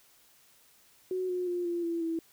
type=tone with pitch steps; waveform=sine; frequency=370 / 361.3 / 352.9 / 344.6 / 336.6 / 328.7 Hz; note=F#4 / F#4 / F4 / F4 / E4 / E4; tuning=0 / -41 / +18 / -23 / +36 / -5 cents; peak=-29 dBFS; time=1.11-2.19 s; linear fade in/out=2 ms; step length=180 ms; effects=white hiss -62 dBFS RMS until 2.32 s